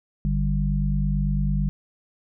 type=harmonic tone; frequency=49 Hz; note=G1; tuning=in tune; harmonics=1 / 3 / 4; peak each=-23 / -24 / -27 dBFS; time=0.25-1.69 s; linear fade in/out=0 ms; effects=none